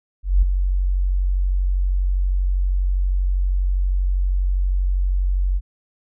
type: tone with ADSR envelope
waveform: sine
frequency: 46.25 Hz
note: F#1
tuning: in tune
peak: -9 dBFS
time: 0.23-5.61 s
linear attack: 190 ms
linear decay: 12 ms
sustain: -7 dB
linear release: 45 ms
effects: none